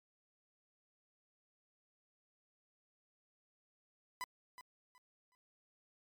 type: tone with echo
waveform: 30% pulse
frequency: 1000 Hz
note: B5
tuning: 21 cents sharp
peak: -36 dBFS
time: 4.21-4.24 s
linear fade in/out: 0 ms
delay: 370 ms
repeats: 3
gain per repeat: -12 dB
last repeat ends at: 5.35 s
effects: MP3 96 kbps